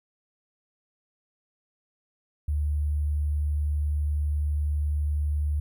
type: tone with sample-and-hold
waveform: sine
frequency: 74 Hz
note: D2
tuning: 14 cents sharp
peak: -23 dBFS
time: 2.48-5.6 s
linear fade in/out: 5 ms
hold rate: 11025 Hz
effects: none